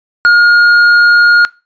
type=tone with hard clipping; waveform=sine; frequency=1426 Hz; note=F6; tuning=36 cents sharp; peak=-4 dBFS; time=0.25-1.45 s; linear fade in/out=0 ms; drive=4 dB; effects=noise-tail reverb RT60 0.3 s tail -23 dB re dry + resampled to 16000 Hz